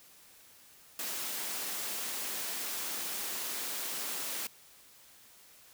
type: high-pass noise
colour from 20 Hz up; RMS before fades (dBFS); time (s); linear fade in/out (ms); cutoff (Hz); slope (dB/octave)
white; -37; 0.99-4.47; 2; 190; 24
effects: white hiss -58 dBFS RMS until 5.73 s